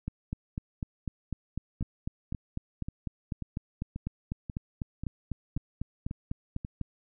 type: two click trains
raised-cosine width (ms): 5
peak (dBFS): -20 / -23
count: 28 / 10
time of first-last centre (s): 0.08-6.813 / 1.81-6.649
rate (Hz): 4.01 / 1.86
effects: none